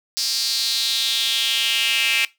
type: tone with high-pass filter sweep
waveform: square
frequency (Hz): 123.47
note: B2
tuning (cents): 0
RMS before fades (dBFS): -21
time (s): 0.17-2.25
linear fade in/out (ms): 0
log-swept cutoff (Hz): 4900 to 2500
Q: 4.6
effects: noise-tail reverb RT60 0.2 s tail -19 dB re dry